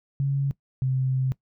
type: tone pair in turn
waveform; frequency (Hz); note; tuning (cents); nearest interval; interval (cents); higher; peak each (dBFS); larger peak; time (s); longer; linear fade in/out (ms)
sine; 138.59 / 130.81; C#3 / C3; 0 / 0; minor second; 100; first; -21; neither; 0.2-0.51 / 0.82-1.32; second; 0
effects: noise-tail reverb RT60 0.1 s tail -20 dB re dry